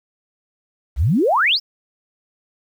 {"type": "exponential sweep", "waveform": "sine", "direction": "up", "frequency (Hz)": [54.7, 5550], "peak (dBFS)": -13, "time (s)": [0.96, 1.6], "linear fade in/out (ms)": 50, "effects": ["8-bit"]}